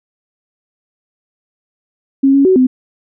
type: tone with pitch steps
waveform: sine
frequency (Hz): 271.9 / 277 / 375.3 / 256.3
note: C#4 / C#4 / F#4 / C4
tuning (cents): -33 / -1 / +25 / -36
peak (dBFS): -6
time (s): 2.23-2.67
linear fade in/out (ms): 10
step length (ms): 110
effects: none